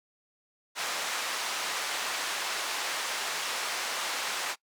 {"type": "band-pass noise", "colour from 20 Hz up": "pink", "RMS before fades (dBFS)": -33, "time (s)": [0.75, 4.56], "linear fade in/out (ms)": 50, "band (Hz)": [850, 7800], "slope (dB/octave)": 12, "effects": ["noise-tail reverb RT60 0.1 s tail -23 dB re dry"]}